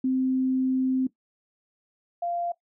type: tone pair in turn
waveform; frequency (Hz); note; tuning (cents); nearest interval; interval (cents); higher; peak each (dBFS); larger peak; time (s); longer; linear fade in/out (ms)
sine; 260 / 692.9; C4 / F5; -11 / -14; octave + perfect fourth; 1697; second; -21 / -26; first; 0.04-1.07 / 2.22-2.52; first; 5
effects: noise-tail reverb RT60 0.1 s tail -17 dB re dry